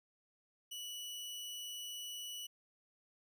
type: tone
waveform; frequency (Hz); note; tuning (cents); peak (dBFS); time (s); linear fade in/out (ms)
sawtooth; 2949; F#7; -6; -40; 0.71-2.47; 10
effects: none